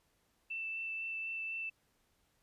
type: tone with vibrato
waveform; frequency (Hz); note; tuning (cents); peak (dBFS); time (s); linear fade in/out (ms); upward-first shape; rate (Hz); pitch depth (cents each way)
sine; 2660; E7; +15; -37; 0.5-1.7; 10; sine; 4; 10
effects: pink hiss -75 dBFS RMS until 2.42 s + resampled to 32000 Hz